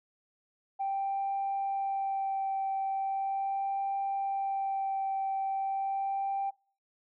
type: tone with vibrato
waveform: sine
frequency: 782 Hz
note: G5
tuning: 4 cents flat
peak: -28 dBFS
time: 0.79-6.51 s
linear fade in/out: 20 ms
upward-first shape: sine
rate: 0.39 Hz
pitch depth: 11 cents each way
effects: noise-tail reverb RT60 0.4 s tail -23 dB re dry + tanh soft clip ceiling -25 dBFS